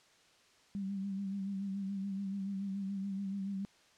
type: tone with vibrato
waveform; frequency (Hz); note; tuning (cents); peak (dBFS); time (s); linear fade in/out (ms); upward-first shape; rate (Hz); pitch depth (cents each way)
sine; 196; G3; 0; -35; 0.75-3.65; 0; sine; 7; 43
effects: white hiss -65 dBFS RMS until 3.97 s + low-pass 6000 Hz 12 dB/octave